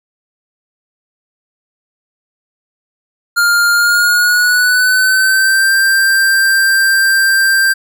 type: tone with pitch glide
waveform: square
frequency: 1405 to 1577.1 Hz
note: F6 to G6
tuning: +10 to +10 cents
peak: -9 dBFS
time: 3.36-7.74 s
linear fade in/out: 20 ms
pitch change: +200 cents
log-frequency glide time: 3.73-5.7 s
effects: none